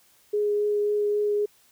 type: tone with vibrato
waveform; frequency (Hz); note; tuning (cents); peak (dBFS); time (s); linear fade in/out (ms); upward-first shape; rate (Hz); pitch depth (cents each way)
sine; 415.3; G#4; 0; -21; 0.33-1.46; 10; triangle; 3.7; 10
effects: white hiss -60 dBFS RMS until 1.71 s